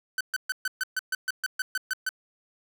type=tone bursts; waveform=45% pulse; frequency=1521 Hz; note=F#6; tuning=47 cents sharp; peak=-25 dBFS; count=13; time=0.18-2.091 s; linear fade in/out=2 ms; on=27 ms; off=130 ms; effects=none